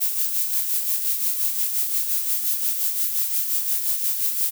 violet noise with tremolo, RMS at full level -21 dBFS, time 0-4.51 s, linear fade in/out 20 ms, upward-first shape sine, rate 5.7 Hz, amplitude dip 50%, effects none

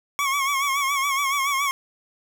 25% pulse tone with vibrato, 1108.7 Hz, C#6, in tune, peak -17 dBFS, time 0.19-1.71 s, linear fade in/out 0 ms, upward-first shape sine, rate 7.1 Hz, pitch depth 67 cents each way, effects none

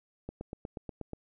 click train, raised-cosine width 2 ms, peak -25 dBFS, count 8, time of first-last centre 0.29-1.133 s, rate 8.3 Hz, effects none

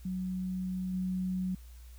sine tone with level steps, 185 Hz, F#3, in tune, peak -32 / -30 dBFS, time 0.05-1.55 s, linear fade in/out 5 ms, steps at 0.93 s, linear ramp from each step 10 ms, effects added 60 Hz sine -47 dBFS peak until 1.98 s + white hiss -62 dBFS RMS until 1.98 s

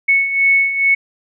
sine beating tone pair, 2207 / 2209.3 Hz, C#7 / C#7, -8 / -6 cents, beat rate 2.3 Hz, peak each -18 / -12 dBFS, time 0.08-0.95 s, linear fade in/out 10 ms, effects none

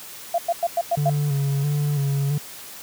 sine tone bursts, 686 Hz, F5, 31 cents flat, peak -17 dBFS, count 6, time 0.34-1.098 s, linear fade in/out 5 ms, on 43 ms, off 100 ms
triangle tone with vibrato, 143 Hz, D3, 46 cents flat, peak -17 dBFS, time 0.97-2.38 s, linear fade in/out 5 ms, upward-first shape square, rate 1.5 Hz, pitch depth 40 cents each way
effects white hiss -39 dBFS RMS until 2.82 s + high-pass 80 Hz 12 dB/octave

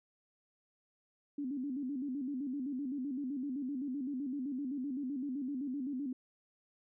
sine tone with vibrato, 270 Hz, C#4, 45 cents flat, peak -35 dBFS, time 1.38-6.13 s, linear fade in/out 5 ms, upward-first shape square, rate 7.8 Hz, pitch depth 110 cents each way, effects none

